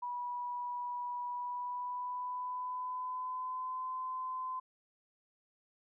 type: tone with pitch glide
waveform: sine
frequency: 976 to 1025.7 Hz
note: B5 to C6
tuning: -21 to -35 cents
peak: -36 dBFS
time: 0.02-4.6 s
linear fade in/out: 10 ms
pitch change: +86 cents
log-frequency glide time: 1.26-3.91 s
effects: none